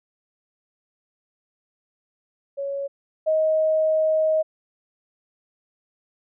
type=tone pair in turn; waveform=sine; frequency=557 / 629 Hz; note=C#5 / D#5; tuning=+8 / +19 cents; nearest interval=major second; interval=211 cents; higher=second; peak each=-25 / -17 dBFS; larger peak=second; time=2.57-2.88 / 3.26-4.43 s; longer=second; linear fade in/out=20 ms; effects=none